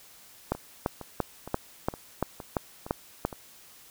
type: two click trains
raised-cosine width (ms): 1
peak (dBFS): -24 / -11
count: 7 / 9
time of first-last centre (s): 0.55-3.328 / 0.52-3.25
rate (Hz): 2.16 / 2.93
effects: white hiss -53 dBFS RMS until 3.9 s